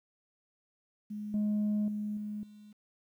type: tone with level steps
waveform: sine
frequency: 209.6 Hz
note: G#3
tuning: 16 cents sharp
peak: -36 / -25 / -32 / -35 / -50 dBFS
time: 1.1-2.73 s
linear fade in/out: 10 ms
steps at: 1.34 / 1.88 / 2.17 / 2.43 s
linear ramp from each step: 2 ms
effects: tanh soft clip ceiling -26 dBFS + 11-bit